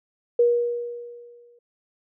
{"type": "tone with exponential decay", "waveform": "sine", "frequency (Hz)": 477.7, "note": "A#4", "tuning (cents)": 42, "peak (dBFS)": -13, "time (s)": [0.39, 1.59], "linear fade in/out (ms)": 5, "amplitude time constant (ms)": 260, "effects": []}